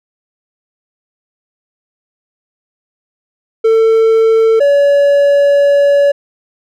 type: tone pair in turn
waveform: triangle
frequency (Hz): 447.7 / 568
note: A4 / C#5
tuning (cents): +30 / +42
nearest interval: major third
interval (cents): 412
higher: second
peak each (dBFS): -4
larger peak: neither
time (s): 3.64-4.6 / 4.6-6.12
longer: second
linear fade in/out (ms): 10
effects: none